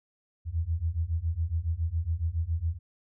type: beating tone pair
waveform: sine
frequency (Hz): 79 / 86.2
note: D#2 / F2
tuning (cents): +27 / -22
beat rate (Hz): 7.2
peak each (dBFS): -30 / -29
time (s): 0.45-2.79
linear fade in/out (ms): 50
effects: none